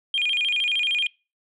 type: tone with vibrato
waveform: sine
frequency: 2794 Hz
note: F7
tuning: in tune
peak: -19 dBFS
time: 0.14-1.07 s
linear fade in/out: 2 ms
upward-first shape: square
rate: 13 Hz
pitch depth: 230 cents each way
effects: noise-tail reverb RT60 0.3 s tail -25 dB re dry + tanh soft clip ceiling -16 dBFS